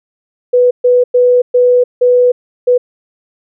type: tone bursts at uneven times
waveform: sine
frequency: 493.9 Hz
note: B4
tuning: in tune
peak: -5 dBFS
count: 6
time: 0.53-0.71 / 0.84-1.04 / 1.14-1.42 / 1.54-1.84 / 2.01-2.32 / 2.67-2.78 s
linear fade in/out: 10 ms
effects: none